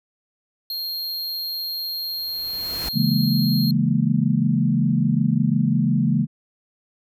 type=tone; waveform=square; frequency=4228 Hz; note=C8; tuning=17 cents sharp; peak=-26 dBFS; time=0.7-3.71 s; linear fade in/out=2 ms
type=noise with exponential growth; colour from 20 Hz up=pink; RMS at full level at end=-30 dBFS; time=1.87-2.89 s; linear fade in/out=5 ms; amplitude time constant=220 ms
type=chord; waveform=sine; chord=A# half-diminished seventh; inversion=first; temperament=equal; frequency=138.59 / 164.81 / 207.7 / 233.1 Hz; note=C#3 / E3 / G#3 / A#3; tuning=0 / 0 / 0 / 0 cents; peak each=-22 dBFS; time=2.93-6.27 s; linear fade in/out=50 ms
effects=none